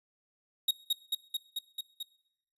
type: tone with echo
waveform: 45% pulse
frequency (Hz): 3762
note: A#7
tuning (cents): +15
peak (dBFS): -24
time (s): 0.68-0.71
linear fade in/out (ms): 5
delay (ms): 220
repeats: 6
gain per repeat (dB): -2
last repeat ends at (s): 2.03
effects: noise-tail reverb RT60 0.8 s tail -21 dB re dry + resampled to 32000 Hz